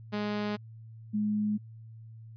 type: tone pair in turn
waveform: sawtooth / sine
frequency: 208.2 / 210.4 Hz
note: G#3 / G#3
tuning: +5 / +23 cents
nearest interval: unison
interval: 18 cents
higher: second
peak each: -26 dBFS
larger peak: neither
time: 0.12-0.57 / 1.13-1.58 s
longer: neither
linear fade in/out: 20 ms
effects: added 112 Hz sine -45 dBFS peak until 2.36 s + resampled to 11025 Hz